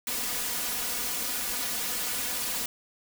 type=noise with comb filter; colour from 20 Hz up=white; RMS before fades=-31 dBFS; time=0.07-2.66 s; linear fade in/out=2 ms; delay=4.1 ms; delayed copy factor=+0.8; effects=none